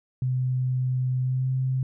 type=tone with pitch glide; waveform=sine; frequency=127.9 to 130.44 Hz; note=C3 to C3; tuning=-39 to -5 cents; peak=-22 dBFS; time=0.22-1.83 s; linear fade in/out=2 ms; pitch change=+34 cents; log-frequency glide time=1.22-1.5 s; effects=none